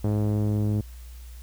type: tone with low-pass filter sweep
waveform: sawtooth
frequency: 105 Hz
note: G#2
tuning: 19 cents sharp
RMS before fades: -24 dBFS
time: 0.04-0.81 s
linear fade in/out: 5 ms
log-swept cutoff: 580 to 320 Hz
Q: 0.82
effects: added 60 Hz sine -39 dBFS peak until 1.42 s + white hiss -54 dBFS RMS until 1.42 s